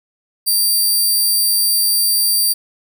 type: tone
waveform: 10% pulse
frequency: 4699 Hz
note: D8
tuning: in tune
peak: -6 dBFS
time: 0.46-2.54 s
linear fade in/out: 20 ms
effects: none